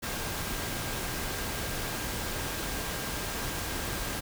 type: tone in noise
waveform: sine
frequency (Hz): 1600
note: G6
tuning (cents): +35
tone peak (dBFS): -45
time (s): 0.02-4.21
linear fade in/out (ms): 20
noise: pink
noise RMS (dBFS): -34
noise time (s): 0.02-4.21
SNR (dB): -14
effects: none